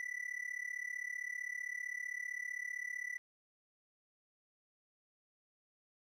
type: tone with amplitude modulation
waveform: triangle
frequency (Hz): 1975.5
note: B6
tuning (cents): 0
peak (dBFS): -34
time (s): 0-3.18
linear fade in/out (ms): 0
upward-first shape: sine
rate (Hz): 35.5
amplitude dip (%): 90
effects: none